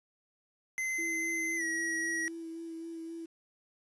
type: tone with pitch glide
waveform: square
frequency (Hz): 2059 to 1910.1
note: C7 to A#6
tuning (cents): -28 to +42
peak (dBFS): -32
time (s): 0.78-2.28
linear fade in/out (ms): 0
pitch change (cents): -130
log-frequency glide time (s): 1.56-1.63
type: tone with vibrato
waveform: sine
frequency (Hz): 329.6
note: E4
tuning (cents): 0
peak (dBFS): -39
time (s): 0.98-3.26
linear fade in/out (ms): 10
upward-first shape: sine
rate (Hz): 3.8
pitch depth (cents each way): 18
effects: resampled to 22050 Hz + 10-bit

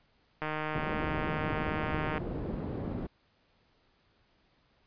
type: click train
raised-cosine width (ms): 0.5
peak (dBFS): -19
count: 272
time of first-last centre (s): 0.42-2.18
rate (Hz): 154
type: low-pass noise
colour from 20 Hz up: white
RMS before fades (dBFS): -36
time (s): 0.74-3.07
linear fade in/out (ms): 10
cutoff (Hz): 310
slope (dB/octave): 12
effects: pink hiss -69 dBFS RMS until 4.86 s + resampled to 11025 Hz

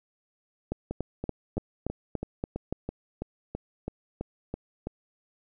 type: two click trains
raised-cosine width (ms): 2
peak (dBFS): -16 / -19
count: 8 / 13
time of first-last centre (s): 0.72-2.726 / 0.91-4.87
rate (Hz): 3.49 / 3.03
effects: none

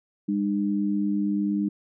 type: tone pair together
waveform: sine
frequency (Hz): 202 / 302.7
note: G#3 / D#4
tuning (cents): -48 / -48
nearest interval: perfect fifth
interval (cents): 700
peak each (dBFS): -24 / -26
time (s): 0.28-1.69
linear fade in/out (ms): 10
effects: none

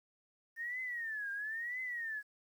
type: tone with vibrato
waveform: sine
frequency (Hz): 1811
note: A6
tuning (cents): +49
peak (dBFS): -37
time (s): 0.56-2.23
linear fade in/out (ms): 50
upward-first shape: triangle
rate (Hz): 1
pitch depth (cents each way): 220
effects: 11-bit

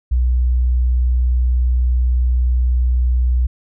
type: tone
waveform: sine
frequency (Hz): 61.74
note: B1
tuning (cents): 0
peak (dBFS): -12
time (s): 0.11-3.47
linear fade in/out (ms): 10
effects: none

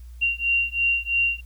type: beating tone pair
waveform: sine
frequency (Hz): 2762 / 2765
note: F7 / F7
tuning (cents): -20 / -18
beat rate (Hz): 3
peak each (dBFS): -23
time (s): 0.21-1.41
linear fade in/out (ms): 20
effects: added 60 Hz sine -38 dBFS peak until 1.45 s + white hiss -61 dBFS RMS until 1.45 s

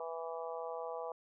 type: harmonic tone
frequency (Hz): 164.81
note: E3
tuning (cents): 0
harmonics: 3 / 4 / 5 / 6 / 7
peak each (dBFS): -42 / -44 / -46 / -48 / -49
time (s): 0-1.12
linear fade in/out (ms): 2
effects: none

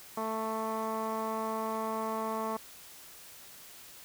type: tone with low-pass filter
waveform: 15% pulse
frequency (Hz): 221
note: A3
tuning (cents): +8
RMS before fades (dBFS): -34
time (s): 0.17-2.57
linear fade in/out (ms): 5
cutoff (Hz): 1200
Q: 4.5
effects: white hiss -51 dBFS RMS until 4.04 s

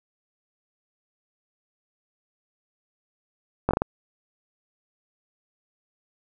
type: slowing click train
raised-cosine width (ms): 1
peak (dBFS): -7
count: 5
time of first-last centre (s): 3.69-3.82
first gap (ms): 19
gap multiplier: 1.37
effects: none

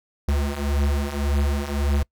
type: beating tone pair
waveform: square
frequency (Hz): 70 / 71.8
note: C#2 / D2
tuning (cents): +18 / -39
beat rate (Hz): 1.8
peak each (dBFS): -26 / -23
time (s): 0.28-2.03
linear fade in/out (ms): 5
effects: noise-tail reverb RT60 0.1 s tail -25 dB re dry

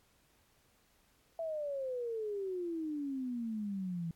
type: exponential sweep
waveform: sine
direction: down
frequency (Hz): 668 to 162.9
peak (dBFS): -35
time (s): 1.39-4.11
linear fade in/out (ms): 2
effects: pink hiss -70 dBFS RMS until 4.15 s + AAC 64 kbps

